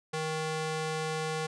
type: tone with high-pass filter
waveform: square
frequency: 157.3 Hz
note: D#3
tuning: 19 cents sharp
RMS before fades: -33 dBFS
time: 0.13-1.47 s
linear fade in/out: 10 ms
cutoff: 320 Hz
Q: 0.75
effects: resampled to 22050 Hz